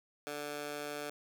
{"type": "tone with high-pass filter", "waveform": "15% pulse", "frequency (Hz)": 146.83, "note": "D3", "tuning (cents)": 0, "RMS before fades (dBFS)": -41, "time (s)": [0.27, 1.1], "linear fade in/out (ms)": 0, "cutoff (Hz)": 480, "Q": 0.75, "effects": []}